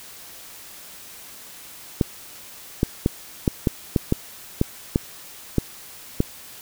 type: clicks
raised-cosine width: 3 ms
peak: -4 dBFS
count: 11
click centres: 2.012 / 2.831 / 3.061 / 3.478 / 3.672 / 3.962 / 4.124 / 4.614 / 4.959 / 5.583 / 6.204 s
effects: white hiss -42 dBFS RMS until 6.61 s